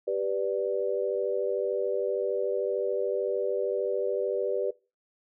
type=chord; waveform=sine; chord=G major; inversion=none; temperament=equal; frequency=392 / 493.9 / 587.3 Hz; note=G4 / B4 / D5; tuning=0 / 0 / 0 cents; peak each=-30 / -29 / -31 dBFS; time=0.07-4.71 s; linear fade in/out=10 ms; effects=noise-tail reverb RT60 0.3 s tail -21 dB re dry